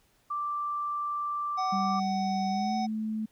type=tone; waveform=sine; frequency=1174.7 Hz; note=D6; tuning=in tune; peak=-29 dBFS; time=0.3-2 s; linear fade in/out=10 ms
type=harmonic tone; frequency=750 Hz; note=F#5; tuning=23 cents sharp; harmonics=1 / 3 / 5 / 7 / 8; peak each=-29 / -46 / -50 / -43 / -52 dBFS; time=1.57-2.87 s; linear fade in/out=20 ms
type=tone with pitch glide; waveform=sine; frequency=195.1 to 217.7 Hz; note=G3 to A3; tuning=-8 to -18 cents; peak=-29 dBFS; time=1.72-3.26 s; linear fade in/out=10 ms; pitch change=+190 cents; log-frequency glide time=2.5-2.75 s
effects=pink hiss -67 dBFS RMS until 3.31 s